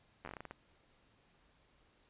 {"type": "slowing click train", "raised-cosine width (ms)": 0.5, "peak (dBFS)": -30, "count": 10, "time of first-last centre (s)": [0.25, 0.51], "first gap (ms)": 11, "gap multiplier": 1.23, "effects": ["pink hiss -70 dBFS RMS until 2.09 s", "resampled to 8000 Hz"]}